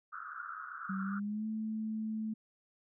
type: band-pass noise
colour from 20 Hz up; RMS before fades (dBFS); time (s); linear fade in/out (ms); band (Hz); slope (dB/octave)
pink; -44; 0.12-1.2; 20; 1200 to 1500; 96
type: tone with pitch glide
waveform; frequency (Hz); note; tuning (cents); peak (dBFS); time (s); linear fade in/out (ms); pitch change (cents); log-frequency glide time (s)
sine; 192.3 to 218.4; G3 to A3; -33 to -13; -34; 0.89-2.34; 10; +220; 1.02-1.46
effects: none